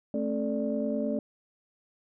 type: tone cluster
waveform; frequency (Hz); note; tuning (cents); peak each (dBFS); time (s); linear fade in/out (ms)
sine; 219.5 / 269.2 / 438.4 / 588; A3 / C4 / A4 / D5; -4 / +49 / -6 / +2; -30 / -32 / -36 / -32; 0.14-1.19; 2
effects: tanh soft clip ceiling -16 dBFS